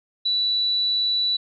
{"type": "tone", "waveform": "sine", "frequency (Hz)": 3951, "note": "B7", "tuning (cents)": 0, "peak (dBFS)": -19, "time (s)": [0.25, 1.37], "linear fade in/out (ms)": 10, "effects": []}